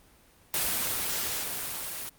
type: noise with level ramp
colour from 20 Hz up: white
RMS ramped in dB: -27 to -37 dBFS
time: 0.54-2.09 s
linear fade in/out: 0 ms
effects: pink hiss -59 dBFS RMS until 2.18 s + Opus 24 kbps